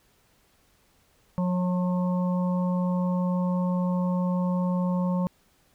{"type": "harmonic tone with a mistuned harmonic", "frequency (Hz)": 179.8, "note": "F#3", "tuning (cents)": -49, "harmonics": [1, 3, 5, 6], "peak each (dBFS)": [-23, -33, -37, -39], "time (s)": [1.38, 5.27], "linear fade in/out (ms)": 0, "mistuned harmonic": 3, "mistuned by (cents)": 17, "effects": ["pink hiss -64 dBFS RMS until 5.74 s"]}